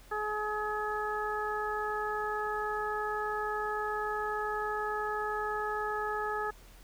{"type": "harmonic tone", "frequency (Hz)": 423.5, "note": "G#4", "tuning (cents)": 34, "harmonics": [1, 2, 3, 4], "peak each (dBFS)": [-36, -36, -36, -38], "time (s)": [0.11, 6.51], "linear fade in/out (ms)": 10, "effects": ["added 41 Hz sine -53 dBFS peak until 6.83 s", "pink hiss -58 dBFS RMS until 6.83 s"]}